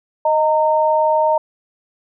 sine tone pair together, 622.3 / 918 Hz, D#5 / A#5, 0 / -27 cents, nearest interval perfect fifth, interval 673 cents, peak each -15 dBFS, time 0.25-1.38 s, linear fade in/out 5 ms, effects none

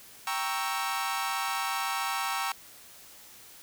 sawtooth chord, G diminished seventh, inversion none, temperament equal, 784 / 932.3 / 1108.7 / 1318.5 Hz, G5 / Bb5 / Db6 / Fb6, 0 / 0 / 0 / 0 cents, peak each -31 dBFS, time 0.27-2.52 s, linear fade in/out 2 ms, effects white hiss -51 dBFS RMS until 3.62 s

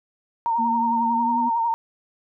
sine tone with vibrato, 923 Hz, A#5, 17 cents flat, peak -19 dBFS, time 0.46-1.74 s, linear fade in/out 0 ms, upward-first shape triangle, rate 11 Hz, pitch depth 51 cents each way
sine tone with pitch glide, 233.1 to 242.9 Hz, A#3 to B3, 0 to -29 cents, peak -25 dBFS, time 0.58-1.5 s, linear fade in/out 20 ms, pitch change +71 cents, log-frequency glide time 1.07-1.39 s
effects none

